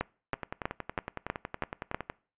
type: two click trains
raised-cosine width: 0.5 ms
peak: -14 / -19 dBFS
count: 7 / 20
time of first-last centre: 0.01-1.945 / 0.34-2.099 s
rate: 3.1 / 10.8 Hz
effects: noise-tail reverb RT60 0.4 s tail -22 dB re dry + resampled to 8000 Hz